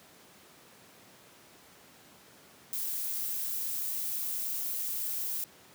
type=noise; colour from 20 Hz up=violet; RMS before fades=-34 dBFS; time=2.73-5.44 s; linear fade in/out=0 ms; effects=pink hiss -56 dBFS RMS until 5.74 s + high-pass 150 Hz 12 dB/octave